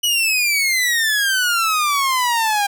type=exponential sweep; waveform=sawtooth; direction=down; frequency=2960 to 797 Hz; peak=-12 dBFS; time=0.03-2.67 s; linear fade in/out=10 ms; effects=9-bit